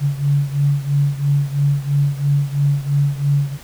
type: beating tone pair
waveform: sine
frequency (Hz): 141.2 / 144.2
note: C#3 / D3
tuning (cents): +32 / -31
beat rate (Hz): 3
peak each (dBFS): -16 / -19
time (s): 0-3.58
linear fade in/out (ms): 50
effects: pink hiss -41 dBFS RMS until 3.63 s